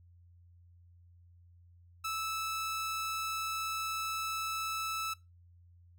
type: tone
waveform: sawtooth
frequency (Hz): 1311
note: E6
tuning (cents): -10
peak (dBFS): -30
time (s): 2.04-5.14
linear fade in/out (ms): 10
effects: noise-tail reverb RT60 0.2 s tail -19 dB re dry + added 87 Hz sine -57 dBFS peak until 5.98 s